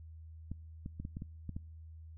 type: clicks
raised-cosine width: 5 ms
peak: -28 dBFS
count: 8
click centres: 0.516 / 0.861 / 1 / 1.051 / 1.169 / 1.221 / 1.493 / 1.565 s
effects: noise-tail reverb RT60 0.9 s tail -26 dB re dry + added 80 Hz sine -48 dBFS peak until 2.17 s